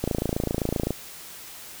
click train, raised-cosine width 2 ms, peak -11 dBFS, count 25, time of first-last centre 0.04-0.906 s, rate 27.7 Hz, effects white hiss -42 dBFS RMS until 1.8 s

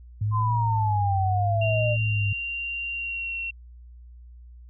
sine tone with vibrato, 103.83 Hz, G#2, in tune, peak -22 dBFS, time 0.21-2.33 s, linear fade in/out 5 ms, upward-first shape triangle, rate 0.76 Hz, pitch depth 170 cents each way
sine exponential sweep, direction down, 1046.5 to 591 Hz, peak -24 dBFS, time 0.31-1.97 s, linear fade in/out 50 ms
sine tone with pitch glide, 2769 to 2726 Hz, F7 to F7, -15 to -43 cents, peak -28 dBFS, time 1.61-3.51 s, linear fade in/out 10 ms, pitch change -28 cents, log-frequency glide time 2.92-3.38 s
effects added 60 Hz sine -43 dBFS peak until 4.69 s

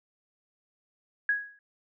sine tone with exponential decay, 1661.2 Hz, G#6, in tune, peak -20 dBFS, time 1.29-1.59 s, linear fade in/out 2 ms, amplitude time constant 65 ms, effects none

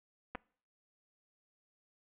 clicks, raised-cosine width 0.5 ms, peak -25 dBFS, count 2, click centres 0.35 / 0.354 s, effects noise-tail reverb RT60 0.5 s tail -24 dB re dry + resampled to 8000 Hz

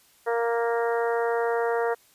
harmonic tone, 233.1 Hz, A#3, in tune, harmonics 2 / 3 / 4 / 5 / 6 / 7 / 8, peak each -24 / -30 / -32 / -37 / -35 / -39 / -37 dBFS, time 0.26-1.95 s, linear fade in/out 20 ms, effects white hiss -59 dBFS RMS until 2.14 s + resampled to 32000 Hz

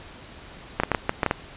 clicks, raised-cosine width 0.5 ms, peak -5 dBFS, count 8, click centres 0.8 / 0.835 / 0.917 / 0.948 / 1.094 / 1.232 / 1.263 / 1.311 s, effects pink hiss -44 dBFS RMS until 1.56 s + resampled to 8000 Hz

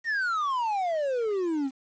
triangle exponential sweep, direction down, 1890 to 258.1 Hz, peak -23 dBFS, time 0.04-1.71 s, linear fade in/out 50 ms, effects resampled to 16000 Hz + 9-bit

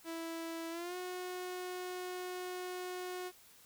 sawtooth tone with pitch glide, 329.6 to 363.6 Hz, E4 to F#4, 0 to -30 cents, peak -36 dBFS, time 0.04-3.32 s, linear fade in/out 50 ms, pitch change +170 cents, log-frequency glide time 0.7-0.96 s, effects white hiss -61 dBFS RMS until 3.65 s

